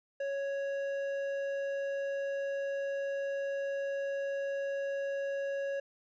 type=tone with hard clipping; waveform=sine; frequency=554.4 Hz; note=C#5; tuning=in tune; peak=-34 dBFS; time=0.2-5.8 s; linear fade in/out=5 ms; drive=8 dB; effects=resampled to 16000 Hz